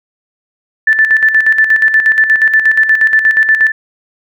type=tone with tremolo; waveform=sine; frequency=1760 Hz; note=A6; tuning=in tune; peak=-4 dBFS; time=0.87-3.72 s; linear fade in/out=5 ms; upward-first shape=square; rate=8.4 Hz; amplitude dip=60%; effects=none